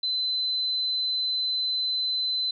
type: tone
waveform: sine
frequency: 4040 Hz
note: B7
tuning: 39 cents sharp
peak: -24 dBFS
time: 0.03-2.51 s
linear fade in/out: 5 ms
effects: none